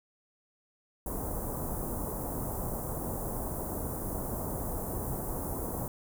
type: band-stop noise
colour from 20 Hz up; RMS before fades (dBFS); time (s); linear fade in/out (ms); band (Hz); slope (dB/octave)
pink; -35; 1.06-5.88; 2; 1000 to 9800; 24
effects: none